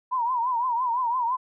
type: tone with vibrato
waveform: sine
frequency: 974 Hz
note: B5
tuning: 24 cents flat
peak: -22 dBFS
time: 0.11-1.37 s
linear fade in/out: 20 ms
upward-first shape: triangle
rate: 5.9 Hz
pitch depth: 130 cents each way
effects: none